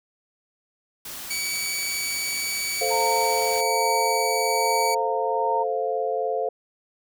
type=noise; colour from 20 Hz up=white; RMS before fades=-36 dBFS; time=1.05-3.61 s; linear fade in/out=5 ms
type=tone; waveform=15% pulse; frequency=2272 Hz; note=C#7; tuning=42 cents sharp; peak=-19 dBFS; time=1.3-4.95 s; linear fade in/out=10 ms
type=chord; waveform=sine; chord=F major; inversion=first; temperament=equal; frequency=440 / 523.3 / 698.5 Hz; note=A4 / C5 / F5; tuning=0 / 0 / 0 cents; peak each=-27 dBFS; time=2.81-6.49 s; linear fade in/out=5 ms
type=tone with tremolo; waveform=sine; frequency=919 Hz; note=A#5; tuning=25 cents flat; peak=-22 dBFS; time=2.9-5.64 s; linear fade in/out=20 ms; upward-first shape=sine; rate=1.2 Hz; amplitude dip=50%
effects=none